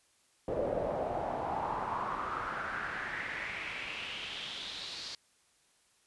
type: noise with band-pass filter sweep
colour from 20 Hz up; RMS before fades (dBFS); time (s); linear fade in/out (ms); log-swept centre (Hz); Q
brown; -37; 0.48-5.15; 2; 510 to 4600; 4.1
effects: white hiss -69 dBFS RMS until 6.06 s + resampled to 24000 Hz